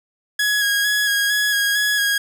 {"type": "tone with vibrato", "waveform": "sawtooth", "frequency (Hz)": 1661.2, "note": "G#6", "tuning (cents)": 0, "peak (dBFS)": -13, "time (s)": [0.39, 2.18], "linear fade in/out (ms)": 5, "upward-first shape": "square", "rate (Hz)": 2.2, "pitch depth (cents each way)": 20, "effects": []}